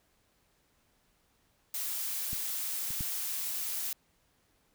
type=noise; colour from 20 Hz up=blue; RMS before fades=-35 dBFS; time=1.74-3.93 s; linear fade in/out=2 ms
type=clicks; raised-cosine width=5 ms; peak=-28 / -34 / -25 dBFS; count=3; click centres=2.331 / 2.906 / 3.008 s
effects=pink hiss -71 dBFS RMS until 4.74 s